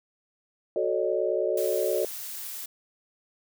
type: chord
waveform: sine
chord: D# half-diminished seventh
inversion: first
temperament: equal with one note detuned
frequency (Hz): 370 / 440 / 554.4 / 613.3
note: F#4 / A4 / C#5 / D#5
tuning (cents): 0 / 0 / 0 / -25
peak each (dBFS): -29 / -29 / -29 / -29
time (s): 0.76-2.05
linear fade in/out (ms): 2
type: noise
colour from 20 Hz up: blue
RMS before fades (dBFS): -37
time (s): 1.57-2.66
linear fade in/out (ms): 5
effects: none